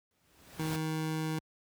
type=noise with exponential growth; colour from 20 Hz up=pink; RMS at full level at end=-38 dBFS; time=0.11-0.76 s; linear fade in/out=1 ms; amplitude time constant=140 ms
type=tone; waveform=25% pulse; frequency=157.7 Hz; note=D#3; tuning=24 cents sharp; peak=-28 dBFS; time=0.59-1.39 s; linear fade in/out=5 ms
effects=high-pass 60 Hz 12 dB/octave